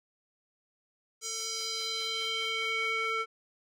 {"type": "tone with band-pass filter sweep", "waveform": "square", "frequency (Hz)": 447.6, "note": "A4", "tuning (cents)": 30, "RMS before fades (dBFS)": -33, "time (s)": [1.21, 3.26], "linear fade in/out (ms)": 50, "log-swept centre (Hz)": [6600, 1700], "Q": 2.8, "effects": []}